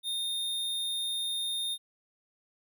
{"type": "tone", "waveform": "square", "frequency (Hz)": 3659, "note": "A#7", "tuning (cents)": -33, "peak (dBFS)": -31, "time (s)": [0.03, 1.78], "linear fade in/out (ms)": 50, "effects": []}